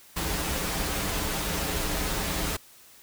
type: noise with comb filter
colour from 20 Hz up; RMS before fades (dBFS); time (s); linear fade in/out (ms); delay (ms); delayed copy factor
pink; -29; 0.16-2.57; 10; 8.3; -0.6
effects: white hiss -53 dBFS RMS until 3.02 s